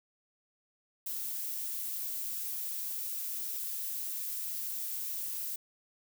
violet noise, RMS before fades -37 dBFS, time 1.06-5.56 s, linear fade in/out 5 ms, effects none

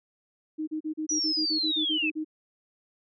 sine tone bursts, 311.1 Hz, D#4, in tune, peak -28 dBFS, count 13, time 0.58-2.247 s, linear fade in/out 20 ms, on 95 ms, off 36 ms
sine linear sweep, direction down, 5920 to 2521 Hz, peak -25 dBFS, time 1.09-2.1 s, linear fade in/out 5 ms
effects none

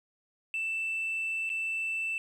sine tone with dropouts, 2657 Hz, E7, 13 cents sharp, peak -28 dBFS, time 0.54-2.18 s, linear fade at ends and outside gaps 1 ms, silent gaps 1.493-1.5 s, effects tanh soft clip ceiling -27 dBFS + 10-bit

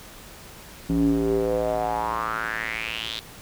square tone with band-pass filter sweep, 56.1 Hz, A1, 34 cents sharp, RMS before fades -25 dBFS, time 0.89-3.2 s, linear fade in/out 10 ms, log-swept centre 230 to 3800 Hz, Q 5.2, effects pink hiss -44 dBFS RMS until 3.41 s

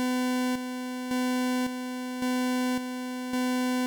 40% pulse tone with tremolo, 252 Hz, B3, 35 cents sharp, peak -24 dBFS, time 0-3.86 s, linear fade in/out 0 ms, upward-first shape square, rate 0.9 Hz, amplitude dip 55%, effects none

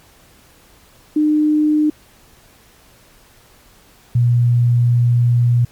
sine tone pair in turn, 303.4 / 120.4 Hz, D#4 / B2, -44 / -44 cents, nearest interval octave + major third, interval 1600 cents, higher first, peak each -11 / -10 dBFS, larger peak second, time 1.16-1.9 / 4.15-5.65 s, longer second, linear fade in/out 5 ms, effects pink hiss -49 dBFS RMS until 5.71 s + MP3 96 kbps

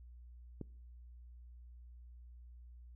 click, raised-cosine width 3 ms, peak -29 dBFS, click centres 0.613 s, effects noise-tail reverb RT60 0.6 s tail -24 dB re dry + added 60 Hz sine -52 dBFS peak until 2.95 s

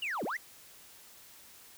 sine linear two-way sweep, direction down then up, 2960 to 164.81 to 2116 Hz, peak -30 dBFS, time 0.02-0.37 s, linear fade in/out 5 ms, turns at 0.24 s, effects tanh soft clip ceiling -31 dBFS + white hiss -55 dBFS RMS until 1.77 s

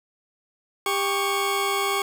20% pulse tone pair together, 397 / 1109.7 Hz, G4 / C#6, +22 / +2 cents, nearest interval octave + tritone, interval 1780 cents, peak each -20 dBFS, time 0.86-2.02 s, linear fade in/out 2 ms, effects none

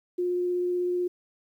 sine tone with vibrato, 356.8 Hz, F4, 37 cents sharp, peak -24 dBFS, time 0.18-1.08 s, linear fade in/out 10 ms, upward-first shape triangle, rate 16 Hz, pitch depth 9 cents each way, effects 10-bit

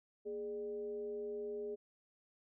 sine tone with frequency modulation, 416 Hz, G#4, 3 cents sharp, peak -39 dBFS, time 0.25-1.76 s, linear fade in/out 20 ms, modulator 181 Hz, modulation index 0.42, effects none

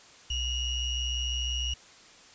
square ring-modulated tone, 1417 Hz, F6, 25 cents sharp, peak -26 dBFS, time 0.3-1.74 s, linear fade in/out 5 ms, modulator 1480 Hz, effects white hiss -53 dBFS RMS until 2.34 s + resampled to 16000 Hz

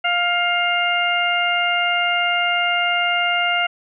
harmonic tone with a mistuned harmonic, 701 Hz, F5, 6 cents sharp, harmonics 1 / 2 / 3 / 4, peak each -22 / -22 / -22 / -22 dBFS, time 0.04-3.67 s, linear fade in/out 10 ms, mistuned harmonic 3, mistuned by +18 cents, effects none

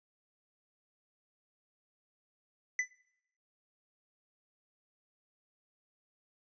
square tone with exponential decay, 2000 Hz, B6, 21 cents sharp, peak -26 dBFS, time 2.79-2.91 s, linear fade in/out 2 ms, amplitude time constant 25 ms, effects noise-tail reverb RT60 0.8 s tail -23 dB re dry + resampled to 16000 Hz

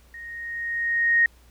sine tone with level ramp, 1864.7 Hz, A#6, in tune, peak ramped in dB -37 to -14 dBFS, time 0.14-1.26 s, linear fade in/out 2 ms, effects added 60 Hz sine -52 dBFS peak until 1.5 s + pink hiss -59 dBFS RMS until 1.5 s

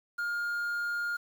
triangle tone with quantisation, 1415 Hz, F6, 22 cents sharp, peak -28 dBFS, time 0.18-1.17 s, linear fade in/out 10 ms, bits 9, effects none

